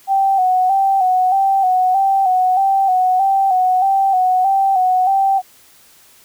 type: tone with vibrato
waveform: sine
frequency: 759 Hz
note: F#5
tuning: 44 cents sharp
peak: -11 dBFS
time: 0.07-5.42 s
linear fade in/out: 50 ms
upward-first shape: square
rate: 1.6 Hz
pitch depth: 47 cents each way
effects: white hiss -48 dBFS RMS until 6.24 s